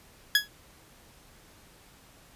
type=tone with exponential decay; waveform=20% pulse; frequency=1675 Hz; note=G#6; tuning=14 cents sharp; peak=-11 dBFS; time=0.35-0.48 s; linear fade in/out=2 ms; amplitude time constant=27 ms; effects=pink hiss -56 dBFS RMS until 2.35 s + resampled to 32000 Hz